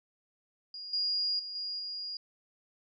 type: tone with level steps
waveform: sine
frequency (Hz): 4853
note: D#8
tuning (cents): -44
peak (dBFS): -40 / -28 / -38 / -34 / -36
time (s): 0.74-2.17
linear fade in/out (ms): 2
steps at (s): 0.93 / 1.39 / 1.55 / 1.79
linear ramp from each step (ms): 5
effects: none